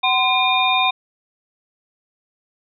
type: tone cluster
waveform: sine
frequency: 754 / 1029 / 2420 / 3664 Hz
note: F#5 / C6 / D#7 / A#7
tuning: +32 / -29 / -49 / -31 cents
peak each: -20 dBFS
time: 0.03-0.91 s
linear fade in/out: 10 ms
effects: none